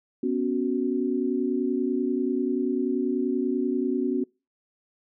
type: chord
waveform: sine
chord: B suspended second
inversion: none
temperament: equal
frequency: 246.9 / 277.2 / 370 Hz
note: B3 / C#4 / F#4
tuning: 0 / 0 / 0 cents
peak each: -27 dBFS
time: 0.23-4.24 s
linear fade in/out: 5 ms
effects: noise-tail reverb RT60 0.3 s tail -26 dB re dry

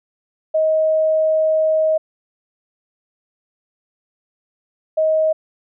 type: tone pair in turn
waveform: sine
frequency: 630 / 630 Hz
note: D#5 / D#5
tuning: +21 / +21 cents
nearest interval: unison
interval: 0 cents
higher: neither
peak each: -13 dBFS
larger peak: neither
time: 0.54-1.98 / 4.97-5.33 s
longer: first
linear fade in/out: 10 ms
effects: none

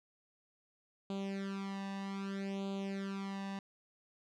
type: tone with flanger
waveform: sawtooth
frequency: 196 Hz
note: G3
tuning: in tune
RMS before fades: -40 dBFS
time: 1.1-3.59 s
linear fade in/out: 2 ms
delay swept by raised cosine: 0.27 to 1.1 ms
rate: 0.63 Hz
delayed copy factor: +0.9
effects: low-pass 5000 Hz 12 dB/octave

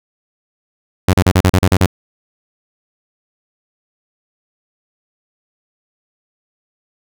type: tone bursts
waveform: sawtooth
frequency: 92.5 Hz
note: F#2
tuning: in tune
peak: -4 dBFS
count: 9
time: 1.08-1.861 s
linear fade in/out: 5 ms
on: 53 ms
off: 38 ms
effects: none

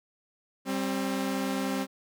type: tone pair together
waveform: sawtooth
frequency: 196 / 265.8 Hz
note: G3 / C4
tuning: 0 / +27 cents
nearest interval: perfect fourth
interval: 527 cents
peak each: -28 / -26 dBFS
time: 0.65-1.87 s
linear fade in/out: 50 ms
effects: none

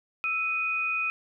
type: tone pair together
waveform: sine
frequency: 1318.5 / 2489 Hz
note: E6 / D#7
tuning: 0 / 0 cents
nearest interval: major seventh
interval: 1100 cents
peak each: -33 / -26 dBFS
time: 0.24-1.1 s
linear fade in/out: 0 ms
effects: none

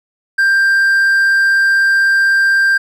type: tone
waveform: triangle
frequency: 1584 Hz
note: G6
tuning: 18 cents sharp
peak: -7 dBFS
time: 0.38-2.78 s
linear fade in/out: 10 ms
effects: none

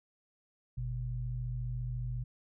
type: tone pair together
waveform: sine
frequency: 48.89 / 123.2 Hz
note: G1 / B2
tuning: -4 / -4 cents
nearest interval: octave + major third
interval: 1600 cents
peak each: -38 / -35 dBFS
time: 0.77-2.24 s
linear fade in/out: 10 ms
effects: none

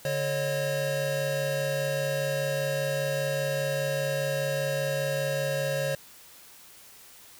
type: tone cluster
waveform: square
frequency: 144.5 / 545 / 610 Hz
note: D3 / C#5 / D#5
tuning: -28 / -29 / -34 cents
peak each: -33 / -29 / -35 dBFS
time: 0.05-5.95 s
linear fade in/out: 2 ms
effects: white hiss -51 dBFS RMS until 7.39 s

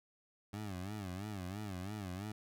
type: tone with vibrato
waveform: 20% pulse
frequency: 98 Hz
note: G2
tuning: in tune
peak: -36 dBFS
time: 0.53-2.32 s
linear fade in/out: 5 ms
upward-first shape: sine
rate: 3 Hz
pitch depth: 160 cents each way
effects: none

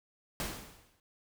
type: noise with exponential decay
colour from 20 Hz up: pink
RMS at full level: -34 dBFS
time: 0.4-1 s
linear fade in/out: 1 ms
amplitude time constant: 130 ms
effects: none

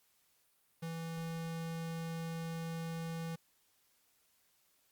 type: tone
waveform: square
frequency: 164.81 Hz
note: E3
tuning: in tune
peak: -39 dBFS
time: 0.82-3.36 s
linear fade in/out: 10 ms
effects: white hiss -73 dBFS RMS until 4.91 s + Opus 48 kbps

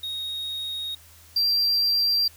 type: tone pair in turn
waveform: triangle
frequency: 3749 / 4723 Hz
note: A#7 / D8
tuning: +9 / +9 cents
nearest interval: major third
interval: 400 cents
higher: second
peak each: -27 / -18 dBFS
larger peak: second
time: 0.03-0.95 / 1.36-2.28 s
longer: neither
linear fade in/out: 5 ms
effects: added 82 Hz sine -53 dBFS peak until 2.36 s + white hiss -52 dBFS RMS until 2.36 s

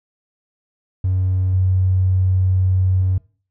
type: tone with level steps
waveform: triangle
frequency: 93.2 Hz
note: F#2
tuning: 13 cents sharp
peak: -12 / -9 / -11 dBFS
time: 1.04-3.18 s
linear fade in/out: 5 ms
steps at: 1.53 / 3.01 s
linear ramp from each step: 10 ms
effects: noise-tail reverb RT60 0.4 s tail -24 dB re dry + tanh soft clip ceiling -11 dBFS

